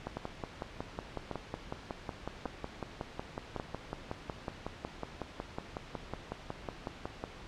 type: two click trains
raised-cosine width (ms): 1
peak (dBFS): -22 / -22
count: 40 / 4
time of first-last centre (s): 0.07-7.239 / 0.17-3.599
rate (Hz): 5.44 / 0.875
effects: pink hiss -49 dBFS RMS until 7.47 s + low-pass 4000 Hz 12 dB/octave